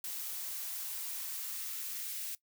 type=noise with high-pass filter sweep; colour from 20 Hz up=blue; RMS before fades=-40 dBFS; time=0.04-2.35 s; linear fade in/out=2 ms; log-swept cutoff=330 to 2000 Hz; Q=0.98; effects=noise-tail reverb RT60 0.1 s tail -19 dB re dry